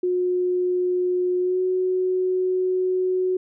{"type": "tone with pitch glide", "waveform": "sine", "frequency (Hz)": [361.4, 369.4], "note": ["F#4", "F#4"], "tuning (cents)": [-41, -3], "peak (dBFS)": -19, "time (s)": [0.03, 3.37], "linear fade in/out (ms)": 5, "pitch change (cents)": 38, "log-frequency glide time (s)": [1.4, 1.6], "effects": []}